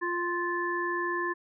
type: harmonic tone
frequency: 349.2 Hz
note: F4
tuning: in tune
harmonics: 1 / 3 / 5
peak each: -32 / -32 / -32 dBFS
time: 0.01-1.34 s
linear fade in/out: 20 ms
effects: none